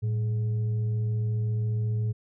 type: tone with frequency modulation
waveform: sine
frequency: 110.7 Hz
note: A2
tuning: 11 cents sharp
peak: -24 dBFS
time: 0.02-2.13 s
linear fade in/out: 20 ms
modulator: 309 Hz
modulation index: 0.22
effects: none